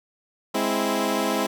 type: chord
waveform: 15% pulse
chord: Ab augmented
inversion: none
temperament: equal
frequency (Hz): 207.7 / 261.6 / 329.6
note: Ab3 / C4 / E4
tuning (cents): 0 / 0 / 0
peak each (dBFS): -20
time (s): 0.54-1.47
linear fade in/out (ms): 10
effects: none